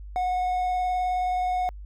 triangle tone with vibrato, 730 Hz, F#5, 24 cents flat, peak -21 dBFS, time 0.16-1.69 s, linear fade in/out 0 ms, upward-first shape sine, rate 19 Hz, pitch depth 11 cents each way, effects added 50 Hz sine -37 dBFS peak until 1.85 s

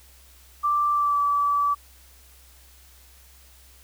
sine tone with pitch glide, 1175 to 1152.8 Hz, D6 to D6, +1 to -33 cents, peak -19 dBFS, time 0.63-1.75 s, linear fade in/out 20 ms, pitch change -34 cents, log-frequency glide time 0.92-1.2 s, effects added 64 Hz sine -52 dBFS peak until 3.83 s + white hiss -54 dBFS RMS until 3.83 s

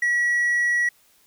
sine tone with hard clipping, 1927 Hz, B6, 43 cents flat, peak -19 dBFS, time 0.02-0.89 s, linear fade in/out 5 ms, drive 2 dB, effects white hiss -59 dBFS RMS until 1.26 s

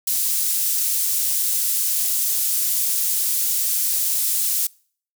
pink high-pass noise, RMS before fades -21 dBFS, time 0.07-4.67 s, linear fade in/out 5 ms, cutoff 9100 Hz, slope 12 dB/octave, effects noise-tail reverb RT60 0.5 s tail -25 dB re dry

